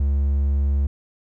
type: tone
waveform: triangle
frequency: 70 Hz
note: C#2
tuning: 18 cents sharp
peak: -15 dBFS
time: 0-0.87 s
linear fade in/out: 5 ms
effects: none